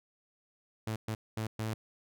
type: tone bursts at uneven times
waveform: sawtooth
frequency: 110 Hz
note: A2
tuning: in tune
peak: -29 dBFS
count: 4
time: 0.87-0.96 / 1.08-1.15 / 1.37-1.47 / 1.59-1.74 s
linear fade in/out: 5 ms
effects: none